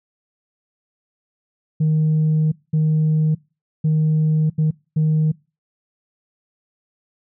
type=tone bursts at uneven times; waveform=sine; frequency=155.56 Hz; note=D#3; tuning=in tune; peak=-12 dBFS; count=5; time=1.8-2.52 / 2.73-3.35 / 3.84-4.5 / 4.58-4.71 / 4.96-5.32 s; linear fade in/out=10 ms; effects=noise-tail reverb RT60 0.3 s tail -24 dB re dry + tanh soft clip ceiling -12 dBFS